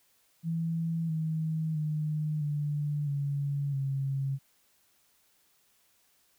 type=tone with pitch steps; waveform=sine; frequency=164.81 / 158.74 / 152.89 / 147.25 / 141.83 / 136.6 Hz; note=E3 / D#3 / D#3 / D3 / C#3 / C#3; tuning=0 / +35 / -30 / +5 / +40 / -25 cents; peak=-28 dBFS; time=0.43-4.39 s; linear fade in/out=50 ms; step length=660 ms; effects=white hiss -68 dBFS RMS until 6.38 s